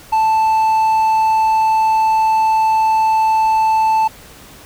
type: tone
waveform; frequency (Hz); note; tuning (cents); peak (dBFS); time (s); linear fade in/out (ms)
triangle; 880; A5; 0; -9; 0.12-4.08; 10
effects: pink hiss -40 dBFS RMS until 4.65 s